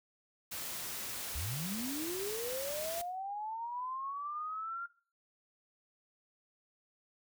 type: noise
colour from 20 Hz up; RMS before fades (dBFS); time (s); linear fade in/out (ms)
white; -41; 0.51-3.02; 10
type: linear sweep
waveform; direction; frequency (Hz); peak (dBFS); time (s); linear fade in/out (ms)
sine; up; 60.9 to 1396.9; -37; 1.35-4.86; 5
effects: noise-tail reverb RT60 0.4 s tail -18 dB re dry